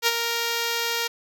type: tone with ADSR envelope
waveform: 5% pulse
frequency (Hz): 466.2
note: A#4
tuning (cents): 0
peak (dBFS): -5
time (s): 0.02-1.08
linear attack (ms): 50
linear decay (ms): 38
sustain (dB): -7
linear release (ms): 14
effects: none